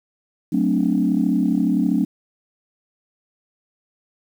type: chord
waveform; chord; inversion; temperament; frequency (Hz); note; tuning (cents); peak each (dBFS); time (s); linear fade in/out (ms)
sine; D dominant seventh; first; equal; 185 / 220 / 261.6 / 293.7; F#3 / A3 / C4 / D4; 0 / 0 / 0 / 0; -21; 0.52-2.05; 10
effects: tanh soft clip ceiling -7 dBFS + 8-bit